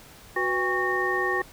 sine tone cluster, 369.3 / 494.8 / 801 / 1110 / 1839 Hz, F#4 / B4 / G5 / C#6 / A#6, -3 / +3 / +37 / +2 / -24 cents, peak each -28 / -34 / -32 / -30 / -26 dBFS, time 0.36-1.42 s, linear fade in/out 5 ms, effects pink hiss -49 dBFS RMS until 1.52 s

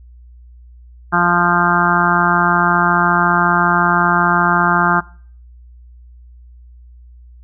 harmonic tone, 174.61 Hz, F3, in tune, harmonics 1 / 2 / 4 / 5 / 6 / 7 / 8 / 9, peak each -19 / -23 / -21 / -19 / -20 / -18 / -18 / -19 dBFS, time 1.12-5.01 s, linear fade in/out 20 ms, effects noise-tail reverb RT60 0.5 s tail -22 dB re dry + added 60 Hz sine -38 dBFS peak until 7.43 s

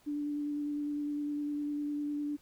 sine tone with vibrato, 292.8 Hz, D4, 5 cents flat, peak -32 dBFS, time 0.06-2.37 s, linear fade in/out 20 ms, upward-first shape square, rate 9.9 Hz, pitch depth 9 cents each way, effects pink hiss -65 dBFS RMS until 2.41 s

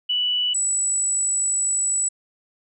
sine tone pair in turn, 2960 / 7888 Hz, F#7 / B8, 0 / -3 cents, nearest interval octave + perfect fourth, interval 1697 cents, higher second, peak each -19 dBFS, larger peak neither, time 0.09-0.54 / 0.54-2.09 s, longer second, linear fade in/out 10 ms, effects none

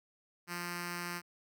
5% pulse tone with notch filter, 174.61 Hz, F3, in tune, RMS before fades -40 dBFS, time 0.47-1.22 s, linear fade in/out 50 ms, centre 590 Hz, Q 0.88, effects none

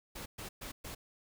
pink noise bursts, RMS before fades -44 dBFS, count 4, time 0.15-0.95 s, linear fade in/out 10 ms, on 110 ms, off 120 ms, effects none

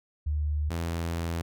sine / sawtooth tone pair in turn, 74.7 / 83.85 Hz, D2 / E2, +30 / +30 cents, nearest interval major second, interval 200 cents, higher second, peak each -25 dBFS, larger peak neither, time 0.26-0.7 / 0.7-1.42 s, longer second, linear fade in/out 10 ms, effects none

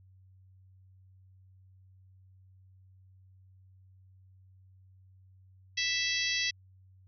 harmonic tone, 659 Hz, E5, 1 cent flat, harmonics 3 / 4 / 5 / 6 / 7 / 8 / 9, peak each -34 / -35 / -36 / -37 / -37 / -38 / -39 dBFS, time 5.77-6.51 s, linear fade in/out 10 ms, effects added 94 Hz sine -56 dBFS peak until 7.07 s

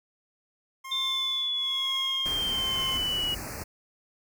25% pulse tone with tremolo, 1065 Hz, C6, 30 cents sharp, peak -30 dBFS, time 0.84-2.98 s, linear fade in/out 10 ms, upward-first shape triangle, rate 1.1 Hz, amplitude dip 90%
sine linear sweep, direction down, 3589 to 2900 Hz, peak -26 dBFS, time 0.91-3.35 s, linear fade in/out 10 ms
pink band-stop noise, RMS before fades -37 dBFS, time 2.25-3.64 s, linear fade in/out 10 ms, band 2600 to 4400 Hz, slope 96 dB/octave
effects none

